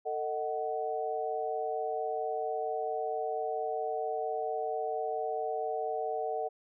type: chord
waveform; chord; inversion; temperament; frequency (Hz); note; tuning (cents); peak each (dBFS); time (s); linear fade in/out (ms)
sine; D# diminished; second; just; 448 / 622.3 / 746.7; A4 / D#5 / F#5; +31 / 0 / +16; -35 / -37 / -34; 0.05-6.49; 20
effects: none